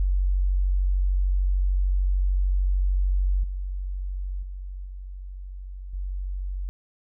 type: tone with level steps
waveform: sine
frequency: 46.68 Hz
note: F#1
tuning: 16 cents sharp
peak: -19 / -27 / -32 / -34 / -27 dBFS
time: 0-6.69 s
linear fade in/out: 0 ms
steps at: 3.43 / 4.42 / 4.85 / 5.93 s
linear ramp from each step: 10 ms
effects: none